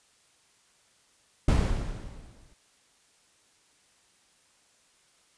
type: noise with exponential decay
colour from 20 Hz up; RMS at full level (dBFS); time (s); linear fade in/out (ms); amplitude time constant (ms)
brown; -19; 1.48-2.54; 5; 230
effects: white hiss -64 dBFS RMS until 5.37 s + resampled to 22050 Hz